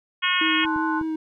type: harmonic tone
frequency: 362.2 Hz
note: F#4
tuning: 37 cents flat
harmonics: 3 / 4 / 5 / 6 / 7 / 8 / 9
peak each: -27 / -27 / -27 / -27 / -27 / -27 / -27 dBFS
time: 0.22-0.66 s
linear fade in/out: 20 ms
type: tone with vibrato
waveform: triangle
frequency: 317.1 Hz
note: D#4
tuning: 33 cents sharp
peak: -22 dBFS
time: 0.41-1.16 s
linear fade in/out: 5 ms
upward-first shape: triangle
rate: 5.1 Hz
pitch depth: 19 cents each way
type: chord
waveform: sine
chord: F# diminished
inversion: first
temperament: equal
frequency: 880 / 1046.5 / 1480 Hz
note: A5 / C6 / F#6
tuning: 0 / 0 / 0 cents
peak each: -28 dBFS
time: 0.62-1.03 s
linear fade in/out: 50 ms
type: clicks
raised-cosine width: 3 ms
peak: -32 / -25 / -24 dBFS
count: 3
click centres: 0.651 / 0.762 / 1.013 s
effects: none